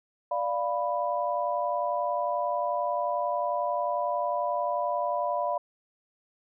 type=chord; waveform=sine; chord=B diminished; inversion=first; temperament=equal; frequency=587.3 / 698.5 / 987.8 Hz; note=D5 / F5 / B5; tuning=0 / 0 / 0 cents; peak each=-30 dBFS; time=0.31-5.58 s; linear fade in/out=5 ms; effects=none